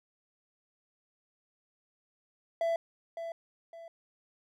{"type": "tone with echo", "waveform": "triangle", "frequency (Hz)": 667, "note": "E5", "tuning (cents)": 20, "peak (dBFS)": -25, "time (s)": [2.61, 2.76], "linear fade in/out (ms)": 2, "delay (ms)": 560, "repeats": 2, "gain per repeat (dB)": -9, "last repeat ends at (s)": 3.88, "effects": []}